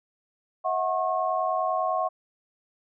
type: tone cluster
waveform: sine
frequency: 643 / 733 / 1086 Hz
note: E5 / F#5 / C#6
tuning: -43 / -16 / -36 cents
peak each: -28 / -27 / -28 dBFS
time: 0.64-2.09 s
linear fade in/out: 20 ms
effects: none